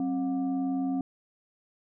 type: tone with frequency modulation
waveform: sine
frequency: 267.2 Hz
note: C4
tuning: 36 cents sharp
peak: -26 dBFS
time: 0-1.01 s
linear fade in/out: 2 ms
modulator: 455 Hz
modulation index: 0.5
effects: none